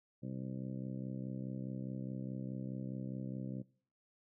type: harmonic tone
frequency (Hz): 64.8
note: C2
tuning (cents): -16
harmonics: 2 / 3 / 4 / 5 / 6 / 7 / 8 / 9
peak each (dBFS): -43 / -44 / -47 / -51 / -60 / -63 / -55 / -59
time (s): 0.22-3.63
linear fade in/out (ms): 20
effects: noise-tail reverb RT60 0.5 s tail -22 dB re dry